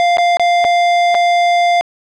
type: tone with dropouts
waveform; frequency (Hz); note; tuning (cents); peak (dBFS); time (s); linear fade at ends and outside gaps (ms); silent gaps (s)
square; 698; F5; -1; -10; 0-1.81; 0; 0.171-0.183 / 0.37-0.396 / 0.643-0.649 / 1.145-1.15
effects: low-pass 4000 Hz 12 dB/octave